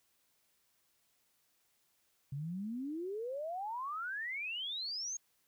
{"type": "exponential sweep", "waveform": "sine", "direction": "up", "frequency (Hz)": [133.5, 6645], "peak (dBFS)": -37, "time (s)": [2.32, 5.17], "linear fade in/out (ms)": 5, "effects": ["white hiss -75 dBFS RMS until 5.47 s"]}